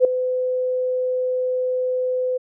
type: tone with ADSR envelope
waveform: sine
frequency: 507 Hz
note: B4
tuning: 45 cents sharp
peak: -7 dBFS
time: 0-2.38 s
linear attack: 48 ms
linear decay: 3 ms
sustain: -12 dB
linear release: 14 ms
effects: none